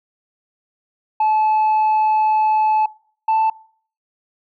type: tone pair in turn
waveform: sine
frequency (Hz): 864 / 881.6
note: A5 / A5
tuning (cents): -32 / +3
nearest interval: unison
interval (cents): 35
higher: second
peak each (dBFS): -11 / -11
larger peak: neither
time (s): 1.2-2.86 / 3.28-3.5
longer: first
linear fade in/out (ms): 5
effects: noise-tail reverb RT60 0.5 s tail -23 dB re dry + tanh soft clip ceiling -12 dBFS